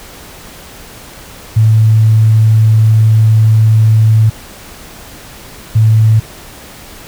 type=tone bursts at uneven times; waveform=sine; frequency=110 Hz; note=A2; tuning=in tune; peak=-4 dBFS; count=2; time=1.56-4.3 / 5.75-6.2 s; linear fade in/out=10 ms; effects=pink hiss -33 dBFS RMS until 7.07 s